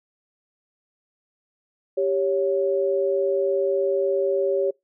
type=tone pair together; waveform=sine; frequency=392.8 / 556.2 Hz; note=G4 / C#5; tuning=+4 / +6 cents; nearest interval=tritone; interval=602 cents; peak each=-22 dBFS; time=1.97-4.71 s; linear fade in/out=10 ms; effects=noise-tail reverb RT60 0.2 s tail -25 dB re dry